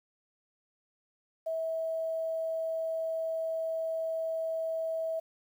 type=tone with quantisation; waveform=sine; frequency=649 Hz; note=E5; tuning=27 cents flat; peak=-30 dBFS; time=1.46-5.2 s; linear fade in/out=10 ms; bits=10; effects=none